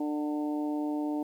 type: harmonic tone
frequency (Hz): 149.3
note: D3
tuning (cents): +29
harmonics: 2 / 3 / 4 / 5 / 6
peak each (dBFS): -29 / -43 / -41 / -42 / -43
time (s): 0-1.23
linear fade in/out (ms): 5
effects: 10-bit